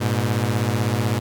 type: beating tone pair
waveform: sawtooth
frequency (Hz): 103.83 / 119.83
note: G#2 / A#2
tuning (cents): 0 / +48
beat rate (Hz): 16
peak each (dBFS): -18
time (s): 0-1.2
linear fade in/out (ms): 20
effects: none